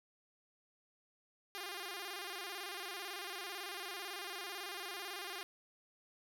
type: tone with vibrato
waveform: 5% pulse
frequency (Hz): 376.9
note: F#4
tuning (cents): +32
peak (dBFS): -31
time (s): 1.55-5.43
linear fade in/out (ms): 0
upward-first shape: square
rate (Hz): 18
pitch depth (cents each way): 110
effects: none